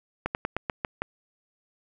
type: slowing click train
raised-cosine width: 0.5 ms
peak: -12 dBFS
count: 7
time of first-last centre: 0.26-1.02 s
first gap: 89 ms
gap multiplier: 1.14
effects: none